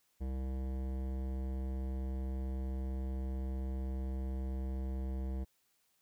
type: tone with hard clipping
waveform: sine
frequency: 65.4 Hz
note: C2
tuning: in tune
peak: -37 dBFS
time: 0.2-5.45 s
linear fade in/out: 20 ms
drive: 16 dB
effects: white hiss -75 dBFS RMS until 6.01 s